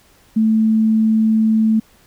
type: tone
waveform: sine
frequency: 220 Hz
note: A3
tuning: in tune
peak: -11 dBFS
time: 0.36-1.8 s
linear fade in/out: 10 ms
effects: pink hiss -52 dBFS RMS until 2.06 s